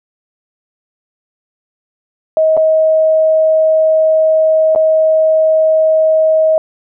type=tone with dropouts; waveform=sine; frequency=633 Hz; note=D#5; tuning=30 cents sharp; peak=-7 dBFS; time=2.37-6.58 s; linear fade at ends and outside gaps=1 ms; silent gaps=2.568-2.574 / 4.75-4.759 s; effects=none